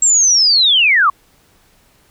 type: linear sweep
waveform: sine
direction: down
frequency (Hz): 7640 to 1059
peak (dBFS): -8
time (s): 0.02-1.1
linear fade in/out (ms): 5
effects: pink hiss -53 dBFS RMS until 2.1 s